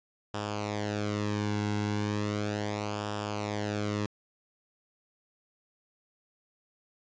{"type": "tone with flanger", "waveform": "sawtooth", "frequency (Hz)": 104.3, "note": "G#2", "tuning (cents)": 8, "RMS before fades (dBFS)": -32, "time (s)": [0.34, 4.06], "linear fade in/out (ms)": 0, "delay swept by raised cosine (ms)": [0.47, 1.67], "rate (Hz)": 0.36, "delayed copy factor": -0.7, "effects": ["resampled to 16000 Hz"]}